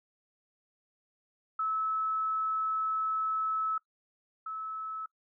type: tone pair in turn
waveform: sine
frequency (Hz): 1300 / 1300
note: E6 / E6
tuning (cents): -24 / -24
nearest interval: unison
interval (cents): 0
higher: neither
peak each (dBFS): -28 / -35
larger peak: first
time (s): 1.59-3.78 / 4.46-5.06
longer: first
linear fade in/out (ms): 5
effects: noise-tail reverb RT60 0.1 s tail -21 dB re dry